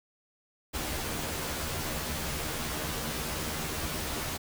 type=noise with comb filter; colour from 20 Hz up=pink; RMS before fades=-34 dBFS; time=0.73-4.38 s; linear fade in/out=20 ms; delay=13 ms; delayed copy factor=+0.8; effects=none